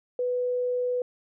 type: tone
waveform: sine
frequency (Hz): 495.4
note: B4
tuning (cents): +5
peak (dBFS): -24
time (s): 0.19-1.02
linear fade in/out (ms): 2
effects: none